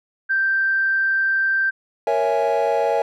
sine tone, 1568 Hz, G6, in tune, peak -16 dBFS, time 0.29-1.71 s, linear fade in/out 20 ms
triangle chord, A# half-diminished seventh, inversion none, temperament equal, 466.2 / 554.4 / 659.3 / 830.6 Hz, A#4 / C#5 / E5 / G#5, 0 / 0 / 0 / 0 cents, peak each -20 dBFS, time 2.07-3.02 s, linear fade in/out 2 ms
effects tanh soft clip ceiling -8 dBFS

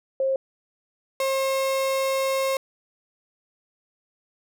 sine / 35% pulse tone pair in turn, 534 / 535.9 Hz, C5 / C5, +35 / +41 cents, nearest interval unison, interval 6 cents, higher second, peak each -20 dBFS, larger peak neither, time 0.2-0.36 / 1.2-2.57 s, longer second, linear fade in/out 2 ms, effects none

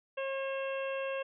harmonic tone, 540 Hz, C#5, 45 cents flat, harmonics 1 / 2 / 3 / 4 / 5 / 6, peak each -34 / -43 / -44 / -51 / -42 / -53 dBFS, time 0.17-1.23 s, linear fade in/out 10 ms, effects none

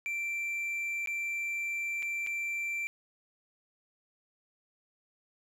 triangle tone with dropouts, 2349 Hz, D7, in tune, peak -30 dBFS, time 0.06-2.87 s, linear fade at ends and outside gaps 0 ms, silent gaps 1.06-1.073 / 2.024-2.028 / 2.265-2.271 s, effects none

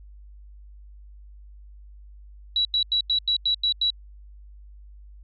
sine tone bursts, 3912 Hz, B7, 17 cents flat, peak -19 dBFS, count 8, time 2.56-3.903 s, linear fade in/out 2 ms, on 90 ms, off 89 ms, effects added 50 Hz sine -43 dBFS peak until 5.23 s

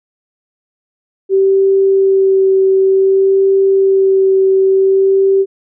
sine tone with vibrato, 386 Hz, G4, 27 cents flat, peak -7 dBFS, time 1.29-5.46 s, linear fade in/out 50 ms, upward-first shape sine, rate 0.55 Hz, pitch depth 12 cents each way, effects none

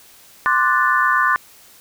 sine chord, D dominant seventh, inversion third, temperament equal, 1046.5 / 1174.7 / 1480 / 1760 Hz, C6 / D6 / F#6 / A6, 0 / 0 / 0 / 0 cents, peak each -19 dBFS, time 0.46-1.36 s, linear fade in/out 0 ms, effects white hiss -47 dBFS RMS until 1.8 s

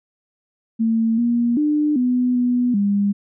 sine tone with pitch steps, 225.6 / 237.4 / 299.2 / 249 / 245.8 / 201.8 Hz, A3 / A#3 / D4 / B3 / B3 / G#3, +44 / +32 / +32 / +14 / -8 / -49 cents, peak -15 dBFS, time 0.79-3.13 s, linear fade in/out 20 ms, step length 390 ms, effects none

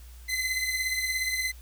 sawtooth beating tone pair, 2037 / 2054 Hz, C7 / C7, -47 / -33 cents, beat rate 17 Hz, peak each -25 / -29 dBFS, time 0.28-1.52 s, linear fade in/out 20 ms, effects added 60 Hz sine -44 dBFS peak until 1.61 s + white hiss -56 dBFS RMS until 1.61 s

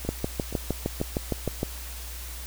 two click trains, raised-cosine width 2 ms, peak -12 / -22 dBFS, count 11 / 4, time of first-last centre 0.09-1.631 / 0.05-1.479 s, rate 6.49 / 2.1 Hz, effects added 60 Hz sine -37 dBFS peak until 2.46 s + white hiss -41 dBFS RMS until 2.46 s

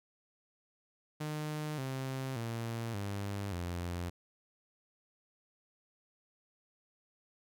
sawtooth tone with pitch steps, 152.2 / 132.5 / 115.35 / 100.41 / 87.42 Hz, D#3 / C3 / A#2 / G2 / F2, -38 / +22 / -18 / +42 / +2 cents, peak -32 dBFS, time 1.2-4.1 s, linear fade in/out 10 ms, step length 580 ms, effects none

